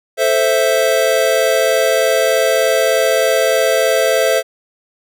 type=chord; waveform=square; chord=A minor; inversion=none; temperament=equal; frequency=440 / 523.3 / 659.3 Hz; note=A4 / C5 / E5; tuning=0 / 0 / 0 cents; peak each=-19 / -16 / -16 dBFS; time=0.17-4.43 s; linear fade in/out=50 ms; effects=none